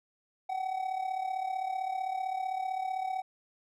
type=tone with amplitude modulation; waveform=triangle; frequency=756 Hz; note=F#5; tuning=37 cents sharp; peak=-26 dBFS; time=0.49-3.22 s; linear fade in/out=10 ms; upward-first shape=sine; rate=35.6 Hz; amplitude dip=70%; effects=none